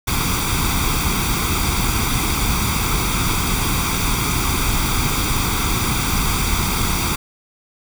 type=noise with comb filter; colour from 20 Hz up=pink; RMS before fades=-19 dBFS; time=0.07-7.16 s; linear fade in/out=10 ms; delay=0.85 ms; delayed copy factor=+0.75; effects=none